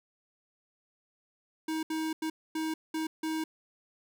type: tone bursts at uneven times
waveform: square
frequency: 317 Hz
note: D#4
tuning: 32 cents sharp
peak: -31 dBFS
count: 6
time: 1.68-1.83 / 1.9-2.13 / 2.22-2.3 / 2.55-2.74 / 2.94-3.07 / 3.23-3.44 s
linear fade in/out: 5 ms
effects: none